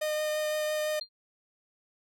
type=tone with vibrato; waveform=45% pulse; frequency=611 Hz; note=D#5; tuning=32 cents flat; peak=-28 dBFS; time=0.01-1 s; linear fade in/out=10 ms; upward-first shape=triangle; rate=5.9 Hz; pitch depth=10 cents each way
type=tone with exponential decay; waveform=sine; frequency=4200 Hz; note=C8; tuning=6 cents sharp; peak=-31 dBFS; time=1.01-1.09 s; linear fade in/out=5 ms; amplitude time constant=16 ms
effects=none